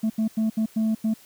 sine tone bursts at uneven times, 220 Hz, A3, in tune, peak -17 dBFS, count 6, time 0.03-0.1 / 0.18-0.28 / 0.37-0.5 / 0.57-0.66 / 0.76-0.95 / 1.04-1.14 s, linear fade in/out 10 ms, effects tanh soft clip ceiling -19 dBFS + white hiss -52 dBFS RMS until 1.25 s

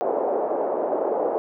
pink band-pass noise, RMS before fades -24 dBFS, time 0.01-1.38 s, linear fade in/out 0 ms, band 410 to 720 Hz, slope 24 dB/octave, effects none

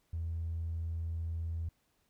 triangle tone with tanh clipping, 82.41 Hz, E2, in tune, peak -33 dBFS, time 0.13-1.69 s, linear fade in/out 5 ms, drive 1 dB, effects pink hiss -75 dBFS RMS until 2.09 s

